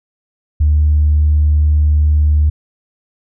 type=tone; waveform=sine; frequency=75.2 Hz; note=D2; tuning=42 cents sharp; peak=-7 dBFS; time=0.6-2.5 s; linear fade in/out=10 ms; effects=tanh soft clip ceiling -4 dBFS